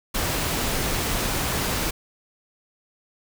pink noise, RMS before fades -25 dBFS, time 0.14-1.91 s, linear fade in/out 10 ms, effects none

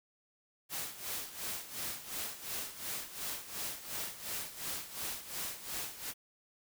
white noise with tremolo, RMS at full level -38 dBFS, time 0.69-6.14 s, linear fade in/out 50 ms, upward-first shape sine, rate 2.8 Hz, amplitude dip 75%, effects none

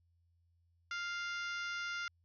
harmonic tone, 698.5 Hz, F5, in tune, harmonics 2 / 3 / 4 / 5 / 6 / 7 / 8 / 9, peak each -39 / -45 / -49 / -51 / -56 / -52 / -55 / -58 dBFS, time 0.91-2.08 s, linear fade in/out 2 ms, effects added 85 Hz sine -70 dBFS peak until 2.24 s

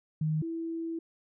sine tone pair in turn, 155.56 / 329.6 Hz, D#3 / E4, 0 / 0 cents, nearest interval octave + minor second, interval 1300 cents, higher second, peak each -26 / -32 dBFS, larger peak first, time 0.21-0.42 / 0.42-0.99 s, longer second, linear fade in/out 5 ms, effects none

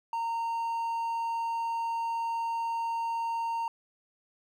triangle tone, 921 Hz, A#5, 21 cents flat, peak -27 dBFS, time 0.13-3.68 s, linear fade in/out 2 ms, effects none

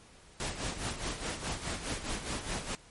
pink noise with tremolo, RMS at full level -34 dBFS, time 0.4-2.75 s, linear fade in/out 0 ms, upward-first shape sine, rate 4.8 Hz, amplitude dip 65%, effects pink hiss -57 dBFS RMS until 2.9 s + MP3 48 kbps

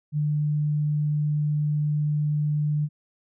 sine tone, 149.3 Hz, D3, 29 cents sharp, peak -21 dBFS, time 0.12-2.89 s, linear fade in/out 50 ms, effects none

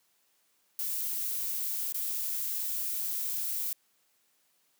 violet noise with dropouts, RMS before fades -33 dBFS, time 0.79-3.73 s, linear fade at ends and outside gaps 1 ms, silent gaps 1.924-1.944 s, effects white hiss -71 dBFS RMS until 4.79 s + high-pass 150 Hz 12 dB/octave

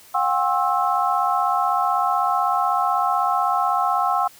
sine tone cluster, 721 / 797 / 1072 / 1313 Hz, F#5 / G5 / C6 / E6, -45 / +28 / +42 / -7 cents, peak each -23 dBFS, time 0.14-4.28 s, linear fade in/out 10 ms, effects white hiss -48 dBFS RMS until 4.39 s

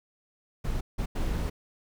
brown noise bursts at uneven times, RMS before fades -29 dBFS, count 3, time 0.64-0.81 / 0.98-1.06 / 1.15-1.5 s, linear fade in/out 10 ms, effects none

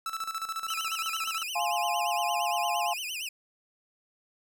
45% pulse tone with tremolo, 1318.5 Hz, E6, in tune, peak -30 dBFS, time 0.06-1.43 s, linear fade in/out 2 ms, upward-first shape square, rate 14 Hz, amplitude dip 70%
sawtooth tone with vibrato, 2725 Hz, F7, 43 cents flat, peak -30 dBFS, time 0.68-3.29 s, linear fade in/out 5 ms, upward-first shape sine, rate 8.7 Hz, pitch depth 210 cents each way
sine chord, F minor, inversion none, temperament equal with one note detuned, 698.5 / 837.4 / 1046.5 Hz, F5 / Ab5 / C6, 0 / +14 / 0 cents, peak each -30 / -30 / -33 dBFS, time 1.55-2.94 s, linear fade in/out 10 ms
effects none

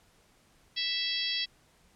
harmonic tone, 659.3 Hz, E5, in tune, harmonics 3 / 4 / 5 / 6 / 7 / 8, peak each -39 / -39 / -33 / -37 / -35 / -38 dBFS, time 0.76-1.46 s, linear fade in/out 20 ms, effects pink hiss -64 dBFS RMS until 1.95 s + low-pass 11000 Hz 12 dB/octave

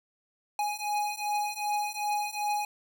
square beating tone pair, 830.6 / 833.2 Hz, G#5 / G#5, 0 / +5 cents, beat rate 2.6 Hz, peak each -33 / -32 dBFS, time 0.59-2.65 s, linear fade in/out 2 ms, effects none

